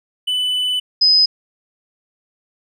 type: tone pair in turn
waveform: triangle / sine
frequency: 2994 / 5035 Hz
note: F#7 / D#8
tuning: +20 / +20 cents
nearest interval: major sixth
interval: 900 cents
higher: second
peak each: -15 / -9 dBFS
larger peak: second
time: 0.27-0.8 / 1.01-1.26 s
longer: first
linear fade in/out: 10 ms
effects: none